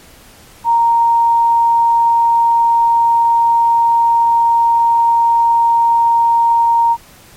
sine tone, 930 Hz, A#5, 4 cents flat, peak -8 dBFS, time 0.64-6.97 s, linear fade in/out 50 ms, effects pink hiss -42 dBFS RMS until 7.36 s + MP3 64 kbps

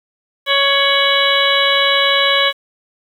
harmonic tone with a mistuned harmonic, 557 Hz, C#5, 8 cents sharp, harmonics 1 / 2 / 3 / 4 / 5 / 6 / 7, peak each -19 / -19 / -19 / -19 / -19 / -19 / -19 dBFS, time 0.46-2.53 s, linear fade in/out 50 ms, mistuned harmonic 5, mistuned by +110 cents, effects 7-bit

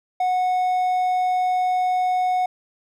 triangle tone, 734 Hz, F#5, 14 cents flat, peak -16 dBFS, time 0.2-2.46 s, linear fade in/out 5 ms, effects none

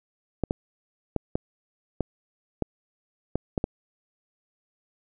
clicks, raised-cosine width 2 ms, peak -11 dBFS, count 9, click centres 0.437 / 0.509 / 1.163 / 1.355 / 2.007 / 2.623 / 3.356 / 3.578 / 3.641 s, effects none

